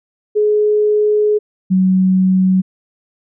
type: tone pair in turn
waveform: sine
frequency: 421.4 / 187.06 Hz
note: G#4 / F#3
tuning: +25 / +19 cents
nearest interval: octave + major second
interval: 1406 cents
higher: first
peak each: -10 / -9 dBFS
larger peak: second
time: 0.35-1.39 / 1.7-2.62 s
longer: first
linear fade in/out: 20 ms
effects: none